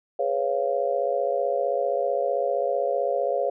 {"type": "chord", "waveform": "sine", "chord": "C# dominant seventh", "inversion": "second", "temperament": "just", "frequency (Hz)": [415.8, 498.9, 554.4, 693], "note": ["G#4", "B4", "C#5", "E#5"], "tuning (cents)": [2, 17, 0, -14], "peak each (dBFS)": [-30, -28, -25, -28], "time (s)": [0.19, 3.5], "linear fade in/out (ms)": 5, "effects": []}